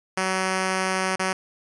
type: tone with dropouts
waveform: 5% pulse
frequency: 188.2 Hz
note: F#3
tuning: 30 cents sharp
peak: -11 dBFS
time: 0.17-1.33 s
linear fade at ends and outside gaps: 5 ms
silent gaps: 1.159-1.194 s
effects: resampled to 24000 Hz